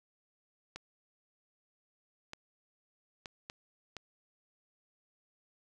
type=clicks; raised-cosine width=0.2 ms; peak=-25 dBFS; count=5; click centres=0.76 / 2.334 / 3.258 / 3.499 / 3.967 s; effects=none